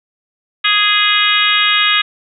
harmonic tone, 415.3 Hz, G#4, in tune, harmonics 3 / 4 / 5 / 6 / 7 / 8 / 9, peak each -18 / -18 / -18 / -18 / -18 / -18 / -18 dBFS, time 0.64-2.02 s, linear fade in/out 10 ms, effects none

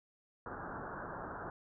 white low-pass noise, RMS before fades -44 dBFS, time 0.46-1.5 s, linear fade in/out 2 ms, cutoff 1600 Hz, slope 96 dB/octave, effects none

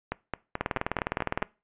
two click trains, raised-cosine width 0.5 ms, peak -11 / -14 dBFS, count 17 / 7, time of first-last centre 0.61-1.426 / 0.12-1.422 s, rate 19.6 / 4.61 Hz, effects noise-tail reverb RT60 0.3 s tail -22 dB re dry + resampled to 8000 Hz

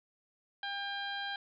harmonic tone, 800 Hz, G5, 35 cents sharp, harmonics 1 / 2 / 3 / 4 / 5 / 6, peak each -41 / -39 / -51 / -42 / -46 / -56 dBFS, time 0.63-1.36 s, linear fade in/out 2 ms, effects none

